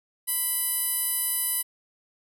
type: tone with band-pass filter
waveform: 15% pulse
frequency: 996 Hz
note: B5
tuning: 14 cents sharp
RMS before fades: -27 dBFS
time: 0.27-1.63 s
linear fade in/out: 20 ms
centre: 12000 Hz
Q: 6.6
effects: none